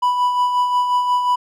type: tone with tremolo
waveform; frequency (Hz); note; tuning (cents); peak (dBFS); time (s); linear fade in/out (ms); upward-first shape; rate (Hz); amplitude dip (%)
triangle; 987.8; B5; 0; -11; 0.02-1.36; 10; sine; 5.6; 45
effects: none